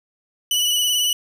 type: tone with vibrato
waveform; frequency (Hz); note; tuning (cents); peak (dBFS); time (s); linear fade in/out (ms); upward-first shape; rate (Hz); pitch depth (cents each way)
sawtooth; 2960; F#7; 0; -14; 0.51-1.13; 2; sine; 18; 27
effects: none